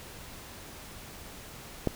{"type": "click", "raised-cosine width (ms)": 2, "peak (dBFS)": -12, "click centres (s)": 1.873, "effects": ["pink hiss -46 dBFS RMS until 1.95 s"]}